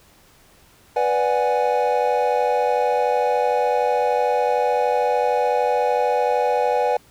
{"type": "chord", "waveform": "triangle", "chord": "G# half-diminished seventh", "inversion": "first", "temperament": "equal", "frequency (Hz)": [493.9, 587.3, 740, 830.6], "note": ["B4", "D5", "F#5", "G#5"], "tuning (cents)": [0, 0, 0, 0], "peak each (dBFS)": [-19, -22, -22, -20], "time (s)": [0.96, 6.97], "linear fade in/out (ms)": 5, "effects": ["pink hiss -53 dBFS RMS until 7.1 s"]}